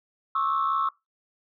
sine tone cluster, 1089 / 1154 / 1311 Hz, C#6 / D6 / E6, -31 / -31 / -10 cents, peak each -25 / -30 / -25 dBFS, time 0.35-0.89 s, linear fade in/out 5 ms, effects noise-tail reverb RT60 0.2 s tail -21 dB re dry + tanh soft clip ceiling -16 dBFS

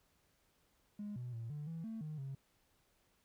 triangle tone with pitch steps, 207 / 123.1 / 114.8 / 148.1 / 164.2 / 223.4 / 153.7 / 135.8 Hz, G#3 / B2 / A#2 / D3 / E3 / A3 / D#3 / C#3, -5 / -5 / -26 / +15 / -6 / +27 / -21 / -35 cents, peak -38 dBFS, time 0.99-2.35 s, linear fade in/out 5 ms, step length 170 ms, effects tanh soft clip ceiling -38 dBFS + pink hiss -75 dBFS RMS until 3.24 s

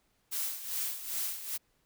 blue noise with tremolo, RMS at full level -33 dBFS, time 0.31-1.58 s, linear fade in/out 20 ms, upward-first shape sine, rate 2.5 Hz, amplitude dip 70%, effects pink hiss -73 dBFS RMS until 1.85 s

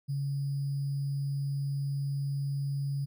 sine tone with sample-and-hold, 140 Hz, C#3, 18 cents sharp, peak -29 dBFS, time 0.08-3.06 s, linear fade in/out 20 ms, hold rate 4900 Hz, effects none

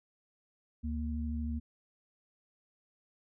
sine tone pair together, 73.42 / 233.1 Hz, D2 / A#3, 0 / 0 cents, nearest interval octave + minor sixth, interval 2000 cents, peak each -34 / -37 dBFS, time 0.83-1.6 s, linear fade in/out 20 ms, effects none

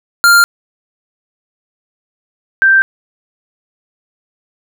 square / sine tone pair in turn, 1396.9 / 1568 Hz, F6 / G6, 0 / 0 cents, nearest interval major second, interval 200 cents, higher second, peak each -5 dBFS, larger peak neither, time 0.24-0.44 / 2.62-2.82 s, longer neither, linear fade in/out 0 ms, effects none

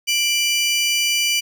25% pulse tone pair together, 2355 / 2960 Hz, D7 / F#7, +4 / 0 cents, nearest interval major third, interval 396 cents, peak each -16 dBFS, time 0.07-1.41 s, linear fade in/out 20 ms, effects none

